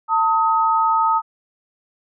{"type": "tone pair together", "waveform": "sine", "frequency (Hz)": [896.5, 1265], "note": ["A5", "D#6"], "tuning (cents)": [32, 28], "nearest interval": "tritone", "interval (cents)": 596, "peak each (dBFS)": -17, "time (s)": [0.08, 1.22], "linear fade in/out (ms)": 50, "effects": []}